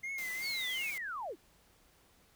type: tone with vibrato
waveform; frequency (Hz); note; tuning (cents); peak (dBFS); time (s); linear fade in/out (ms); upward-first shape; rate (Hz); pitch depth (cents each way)
triangle; 2093; C7; 0; -35; 0.03-0.91; 10; triangle; 2.7; 94
type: high-pass noise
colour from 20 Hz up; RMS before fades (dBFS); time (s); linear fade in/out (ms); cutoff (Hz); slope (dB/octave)
white; -47; 0.18-0.98; 2; 110; 96
type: linear sweep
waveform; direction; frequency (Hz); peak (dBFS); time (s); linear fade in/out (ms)
sine; down; 4699 to 261.6; -37; 0.41-1.36; 50
effects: pink hiss -66 dBFS RMS until 2.35 s